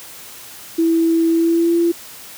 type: tone with pitch glide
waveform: sine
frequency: 329.6 to 340 Hz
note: E4 to F4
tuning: 0 to -46 cents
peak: -12 dBFS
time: 0.78-1.92 s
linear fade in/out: 10 ms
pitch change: +54 cents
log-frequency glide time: 1.31-1.79 s
effects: white hiss -37 dBFS RMS until 2.37 s + high-pass 60 Hz 12 dB/octave